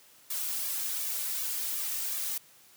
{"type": "noise with flanger", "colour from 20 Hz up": "blue", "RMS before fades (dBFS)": -33, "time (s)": [0.3, 2.38], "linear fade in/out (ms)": 5, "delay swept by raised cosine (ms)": [1.7, 3.4], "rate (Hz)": 2.7, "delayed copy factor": 1, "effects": ["white hiss -58 dBFS RMS until 2.76 s", "high-pass 80 Hz 12 dB/octave"]}